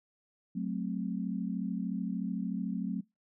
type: chord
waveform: sine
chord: F# diminished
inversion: none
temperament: equal with one note detuned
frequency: 185 / 218.5 / 261.6 Hz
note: F#3 / A3 / C4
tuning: 0 / -12 / 0 cents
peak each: -34 / -36 / -38 dBFS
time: 0.55-3.01 s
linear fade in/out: 10 ms
effects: noise-tail reverb RT60 0.2 s tail -24 dB re dry